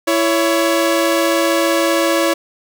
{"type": "tone pair together", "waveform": "sawtooth", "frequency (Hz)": [332.9, 559.9], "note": ["E4", "C#5"], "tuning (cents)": [17, 17], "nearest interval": "major sixth", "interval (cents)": 900, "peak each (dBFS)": -12, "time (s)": [0.07, 2.34], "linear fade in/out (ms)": 10, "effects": []}